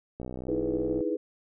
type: click train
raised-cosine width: 2 ms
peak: -24 dBFS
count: 52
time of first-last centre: 0.2-1.007 s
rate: 63.2 Hz
type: chord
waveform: sine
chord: E major seventh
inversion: third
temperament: equal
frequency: 311.1 / 329.6 / 415.3 / 493.9 Hz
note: D#4 / E4 / G#4 / B4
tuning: 0 / 0 / 0 / 0 cents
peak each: -32 dBFS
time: 0.48-1.17 s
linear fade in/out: 10 ms
effects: none